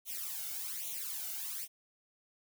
blue noise with flanger, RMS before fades -40 dBFS, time 0.05-1.68 s, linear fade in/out 50 ms, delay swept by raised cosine 0.3 to 1.4 ms, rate 1.2 Hz, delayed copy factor +0.9, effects none

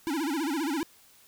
square tone with vibrato, 302 Hz, D4, 48 cents sharp, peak -28 dBFS, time 0.07-0.83 s, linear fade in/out 0 ms, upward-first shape sine, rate 15 Hz, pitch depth 200 cents each way, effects white hiss -58 dBFS RMS until 1.27 s

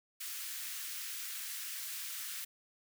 white high-pass noise, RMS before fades -42 dBFS, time 0.2-2.45 s, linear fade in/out 10 ms, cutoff 1400 Hz, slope 24 dB/octave, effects none

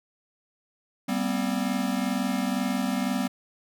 square tone cluster, 195.1 / 238.8 / 260.9 Hz, G3 / A#3 / C4, -8 / +42 / -5 cents, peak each -30 dBFS, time 1.08-3.28 s, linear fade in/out 10 ms, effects none

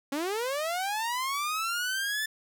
sawtooth linear sweep, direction up, 268 to 1764 Hz, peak -25 dBFS, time 0.12-2.26 s, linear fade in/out 5 ms, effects none

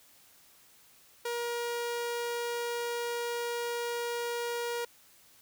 sawtooth tone, 474.9 Hz, A#4, 32 cents sharp, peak -28 dBFS, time 1.25-4.85 s, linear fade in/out 5 ms, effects white hiss -60 dBFS RMS until 5.41 s

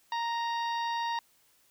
harmonic tone, 932.3 Hz, A#5, in tune, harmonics 1 / 2 / 3 / 4 / 5 / 6, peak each -30 / -39 / -45 / -42 / -47 / -51 dBFS, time 0.12-1.19 s, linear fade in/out 2 ms, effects white hiss -66 dBFS RMS until 1.7 s

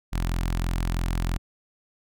sawtooth tone with notch filter, 43.05 Hz, F1, 24 cents flat, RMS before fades -26 dBFS, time 0.12-1.38 s, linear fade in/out 20 ms, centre 470 Hz, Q 1.2, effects none

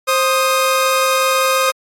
sawtooth tone pair together, 526.9 / 1244.5 Hz, C5 / D#6, +12 / 0 cents, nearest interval octave + minor third, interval 1488 cents, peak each -12 dBFS, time 0.07-1.72 s, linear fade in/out 20 ms, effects AAC 48 kbps

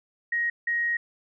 sine tone pair in turn, 1882 / 1882 Hz, A#6 / A#6, +16 / +16 cents, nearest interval unison, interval 0 cents, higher neither, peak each -23 dBFS, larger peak neither, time 0.32-0.5 / 0.67-0.97 s, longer second, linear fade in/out 5 ms, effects none

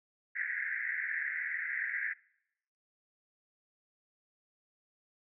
pink band-pass noise, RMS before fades -36 dBFS, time 0.35-2.14 s, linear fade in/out 20 ms, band 1600 to 2100 Hz, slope 96 dB/octave, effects noise-tail reverb RT60 0.8 s tail -24 dB re dry

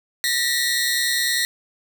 sawtooth tone cluster, 1811 / 1941 / 3740 / 4219 Hz, A6 / B6 / A#7 / C8, +49 / -31 / +5 / +14 cents, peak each -24 / -19 / -26 / -21 dBFS, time 0.24-1.45 s, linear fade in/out 0 ms, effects none

